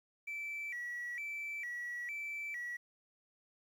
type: tone with vibrato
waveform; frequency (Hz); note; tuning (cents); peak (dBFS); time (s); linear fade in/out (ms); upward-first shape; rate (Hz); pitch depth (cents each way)
triangle; 2119; C7; +21; -36; 0.27-2.77; 10; square; 1.1; 160
effects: tanh soft clip ceiling -35 dBFS + 11-bit